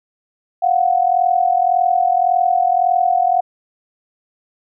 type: tone pair together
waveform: sine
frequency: 702.2 / 744 Hz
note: F5 / F#5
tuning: +9 / +9 cents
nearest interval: minor second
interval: 100 cents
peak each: -15 dBFS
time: 0.62-3.41 s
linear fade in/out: 10 ms
effects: none